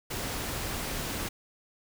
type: noise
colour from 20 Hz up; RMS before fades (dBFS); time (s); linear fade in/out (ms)
pink; -34; 0.1-1.29; 10
effects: none